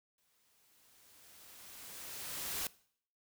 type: noise with exponential growth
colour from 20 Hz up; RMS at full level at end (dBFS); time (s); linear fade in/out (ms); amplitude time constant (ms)
white; -37; 0.18-2.67; 2; 540
effects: noise-tail reverb RT60 0.6 s tail -21 dB re dry